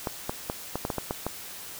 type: clicks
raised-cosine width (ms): 1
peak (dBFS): -14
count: 9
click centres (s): 0.072 / 0.295 / 0.499 / 0.756 / 0.851 / 0.902 / 0.983 / 1.109 / 1.266
effects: white hiss -41 dBFS RMS until 1.79 s